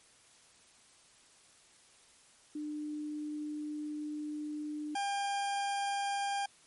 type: tone pair in turn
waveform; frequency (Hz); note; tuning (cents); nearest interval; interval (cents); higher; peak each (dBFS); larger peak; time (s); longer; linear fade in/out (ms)
sine / 40% pulse; 300 / 800.9; D4 / G5; +37 / +37; octave + perfect fourth; 1700; second; -36 / -31; second; 2.55-4.95 / 4.95-6.46; first; 5
effects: white hiss -62 dBFS RMS until 6.66 s + MP3 48 kbps